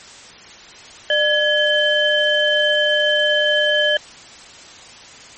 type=tone cluster; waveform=sine; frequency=599 / 1688 / 3091 Hz; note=D5 / G#6 / G7; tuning=+34 / +28 / -25 cents; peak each=-18 dBFS; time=1.1-3.97 s; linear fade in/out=2 ms; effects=white hiss -40 dBFS RMS until 5.37 s + MP3 32 kbps